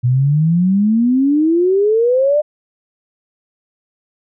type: exponential sweep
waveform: sine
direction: up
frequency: 120 to 611 Hz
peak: -10 dBFS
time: 0.03-2.42 s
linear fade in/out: 20 ms
effects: none